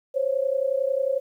sine tone pair together, 523.3 / 554.4 Hz, C5 / C#5, 0 / 0 cents, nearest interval minor second, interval 100 cents, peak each -24 / -24 dBFS, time 0.14-1.2 s, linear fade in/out 20 ms, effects 10-bit

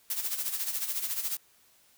blue noise with tremolo, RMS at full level -30 dBFS, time 0.1-1.37 s, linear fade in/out 2 ms, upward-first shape sine, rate 14 Hz, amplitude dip 65%, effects white hiss -63 dBFS RMS until 1.97 s

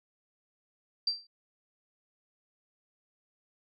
sine tone with exponential decay, 4699 Hz, D8, in tune, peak -23 dBFS, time 1.07-1.27 s, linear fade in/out 5 ms, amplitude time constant 43 ms, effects none

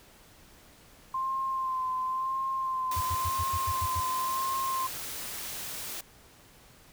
sine tone with vibrato, 1046.5 Hz, C6, in tune, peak -28 dBFS, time 1.14-4.87 s, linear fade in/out 5 ms, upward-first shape sine, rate 0.95 Hz, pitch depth 29 cents each way
white noise, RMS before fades -38 dBFS, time 2.91-6.01 s, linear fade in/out 5 ms
sine tone bursts, 85.5 Hz, F2, 36 cents flat, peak -30 dBFS, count 8, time 2.96-4.005 s, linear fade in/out 10 ms, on 51 ms, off 91 ms
effects pink hiss -56 dBFS RMS until 6.92 s

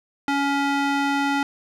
square tone with band-pass filter, 280.6 Hz, C#4, 21 cents sharp, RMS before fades -22 dBFS, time 0.28-1.43 s, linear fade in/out 2 ms, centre 1300 Hz, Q 0.6, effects none

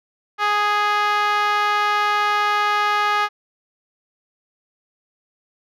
5% pulse tone with band-pass filter, 415.3 Hz, G#4, in tune, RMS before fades -19 dBFS, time 0.38-3.29 s, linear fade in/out 50 ms, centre 1100 Hz, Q 2.1, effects none

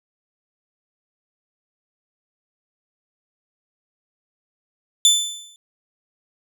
25% pulse tone with exponential decay, 3520 Hz, A7, in tune, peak -5 dBFS, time 5.05-5.56 s, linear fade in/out 1 ms, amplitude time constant 110 ms, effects none

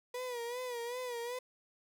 35% pulse tone with vibrato, 486.7 Hz, B4, 25 cents flat, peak -36 dBFS, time 0.14-1.39 s, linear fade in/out 5 ms, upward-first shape sine, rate 2.6 Hz, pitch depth 73 cents each way, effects none

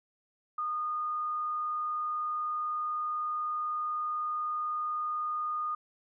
sine tone, 1226 Hz, D#6, 26 cents flat, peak -30 dBFS, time 0.58-5.75 s, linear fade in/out 5 ms, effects none

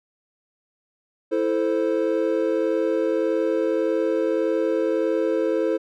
triangle chord, A minor, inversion second, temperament equal with one note detuned, 329.6 / 440 / 521.7 Hz, E4 / A4 / C5, 0 / 0 / -5 cents, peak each -22 dBFS, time 1.31-5.78 s, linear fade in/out 20 ms, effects none

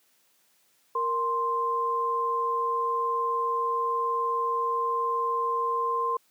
sine tone pair together, 466.2 / 1046.5 Hz, A#4 / C6, 0 / 0 cents, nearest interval octave + major second, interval 1400 cents, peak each -31 / -25 dBFS, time 0.95-6.17 s, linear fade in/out 5 ms, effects white hiss -66 dBFS RMS until 6.3 s + high-pass 150 Hz 12 dB/octave

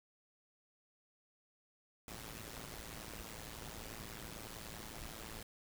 pink noise with amplitude modulation, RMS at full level -45 dBFS, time 2.08-5.43 s, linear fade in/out 2 ms, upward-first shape sine, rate 111 Hz, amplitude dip 80%, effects none

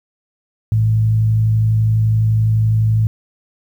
sine tone with frequency modulation, 110 Hz, A2, in tune, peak -11 dBFS, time 0.72-3.07 s, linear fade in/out 0 ms, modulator 51.9 Hz, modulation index 0.29, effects 8-bit

